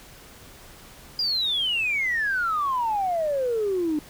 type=exponential sweep; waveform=sine; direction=down; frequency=4918 to 293.7 Hz; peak=-21 dBFS; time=1.19-3.99 s; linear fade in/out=2 ms; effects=tanh soft clip ceiling -17 dBFS + pink hiss -47 dBFS RMS until 4.09 s